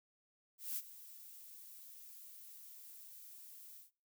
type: noise with ADSR envelope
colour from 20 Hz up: violet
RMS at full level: -39 dBFS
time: 0.58-3.91 s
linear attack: 190 ms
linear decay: 43 ms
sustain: -16 dB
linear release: 140 ms
effects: noise-tail reverb RT60 0.4 s tail -23 dB re dry